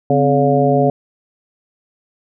harmonic tone with a mistuned harmonic, 141.8 Hz, C#3, 40 cents sharp, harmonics 1 / 2 / 3 / 4 / 5, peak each -17 / -17 / -17 / -17 / -17 dBFS, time 0.1-0.9 s, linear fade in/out 2 ms, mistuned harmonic 2, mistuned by -140 cents, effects none

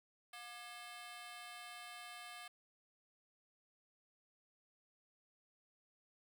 15% pulse ring-modulated tone, 957 Hz, A#5, 45 cents sharp, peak -40 dBFS, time 0.33-2.48 s, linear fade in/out 5 ms, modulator 241 Hz, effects none

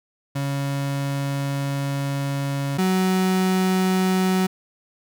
35% pulse tone pair in turn, 139.5 / 186.74 Hz, C#3 / F#3, +11 / +16 cents, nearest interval perfect fourth, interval 505 cents, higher second, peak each -21 / -16 dBFS, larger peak second, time 0.35-2.78 / 2.78-4.47 s, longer first, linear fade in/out 10 ms, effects none

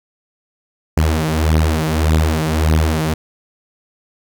sawtooth beating tone pair, 77.78 / 79.48 Hz, D#2 / D#2, 0 / +37 cents, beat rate 1.7 Hz, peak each -12 dBFS, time 0.97-3.14 s, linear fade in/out 5 ms, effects none

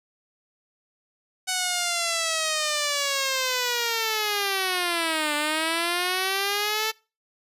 5% pulse linear two-way sweep, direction down then up, 747 to 293.7 to 443.3 Hz, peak -12 dBFS, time 1.47-6.92 s, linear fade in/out 20 ms, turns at 5.35 s, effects noise-tail reverb RT60 0.3 s tail -23 dB re dry + resampled to 32000 Hz

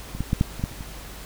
clicks, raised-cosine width 5 ms, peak -21 / -13 / -8 / -6 / -21 / -11 / -26 / -22 dBFS, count 8, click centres 0.15 / 0.206 / 0.331 / 0.411 / 0.596 / 0.639 / 0.715 / 0.808 s, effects added 50 Hz sine -41 dBFS peak until 1.25 s + pink hiss -41 dBFS RMS until 1.25 s

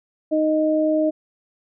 sine tone pair together, 310.5 / 621 Hz, D#4 / D#5, -3 / -3 cents, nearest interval octave, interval 1200 cents, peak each -19 dBFS, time 0.31-1.11 s, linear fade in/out 20 ms, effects none

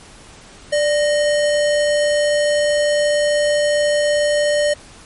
sine tone with sample-and-hold, 589 Hz, D5, 5 cents sharp, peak -13 dBFS, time 0.72-4.74 s, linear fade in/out 10 ms, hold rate 2450 Hz, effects pink hiss -42 dBFS RMS until 5.05 s + MP3 48 kbps

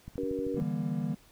click train, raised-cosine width 5 ms, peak -29 dBFS, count 8, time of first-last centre 0.08-0.623 s, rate 12.9 Hz
harmonic tone, 94.9 Hz, F#2, 44 cents sharp, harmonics 3 / 4 / 5, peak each -34 / -37 / -33 dBFS, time 0.18-0.6 s, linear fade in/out 0 ms
triangle chord, E half-diminished seventh, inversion third, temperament just, 148.33 / 164.81 / 197.78 / 237.3 Hz, D3 / E3 / G3 / Bb3, +18 / 0 / +16 / +31 cents, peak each -33 dBFS, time 0.56-1.15 s, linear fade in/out 10 ms
effects pink hiss -60 dBFS RMS until 1.31 s

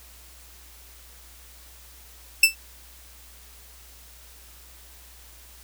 sawtooth tone with exponential decay, 2656 Hz, E7, 12 cents sharp, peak -5 dBFS, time 2.43-2.55 s, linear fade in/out 5 ms, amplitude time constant 25 ms, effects added 60 Hz sine -50 dBFS peak until 5.63 s + white hiss -50 dBFS RMS until 5.63 s

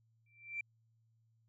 sine tone with exponential growth, 2349 Hz, D7, in tune, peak -34 dBFS, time 0.26-0.61 s, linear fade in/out 5 ms, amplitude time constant 74 ms, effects tanh soft clip ceiling -30 dBFS + added 113 Hz sine -70 dBFS peak until 1.48 s

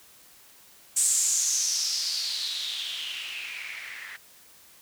violet noise with low-pass filter sweep, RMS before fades -29 dBFS, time 0.96-4.17 s, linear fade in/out 10 ms, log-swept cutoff 8200 to 1800 Hz, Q 5.6, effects white hiss -54 dBFS RMS until 4.81 s

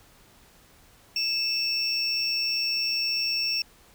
triangle tone pair together, 2632 / 5465 Hz, E7 / F8, -3 / -38 cents, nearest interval octave + minor second, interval 1265 cents, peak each -29 / -24 dBFS, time 1.16-3.62 s, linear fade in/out 2 ms, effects pink hiss -56 dBFS RMS until 3.94 s

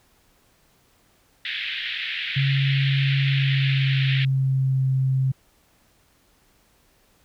white band-pass noise, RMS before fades -29 dBFS, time 1.45-4.25 s, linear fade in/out 2 ms, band 1700 to 3600 Hz, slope 48 dB/octave
sine tone with pitch glide, 137.2 to 132.22 Hz, C#3 to C3, -17 to +19 cents, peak -18 dBFS, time 2.36-5.32 s, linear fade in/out 10 ms, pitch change -64 cents, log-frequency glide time 3.24-4.84 s
effects pink hiss -61 dBFS RMS until 7.24 s

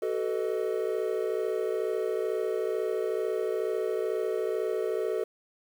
triangle chord, B dominant seventh, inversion second, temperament equal with one note detuned, 377.8 / 440 / 493.9 / 622.3 Hz, F#4 / A4 / B4 / D#5, +36 / 0 / 0 / 0 cents, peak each -30 / -28 / -34 / -34 dBFS, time 0.02-5.24 s, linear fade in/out 5 ms, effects 9-bit

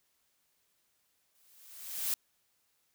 blue noise with exponential growth, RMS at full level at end -30 dBFS, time 1.35-2.14 s, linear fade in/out 2 ms, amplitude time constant 170 ms, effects white hiss -75 dBFS RMS until 2.94 s

